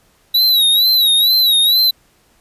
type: tone with vibrato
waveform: square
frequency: 3893 Hz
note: B7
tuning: 26 cents flat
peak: -10 dBFS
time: 0.34-1.91 s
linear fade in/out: 10 ms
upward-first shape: sine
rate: 2.2 Hz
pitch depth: 94 cents each way
effects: pink hiss -55 dBFS RMS until 2.4 s + resampled to 32000 Hz